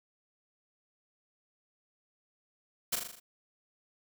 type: noise with echo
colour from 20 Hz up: white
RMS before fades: -30 dBFS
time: 2.92-2.96 s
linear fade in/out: 10 ms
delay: 40 ms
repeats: 6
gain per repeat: -4 dB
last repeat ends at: 3.2 s
effects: none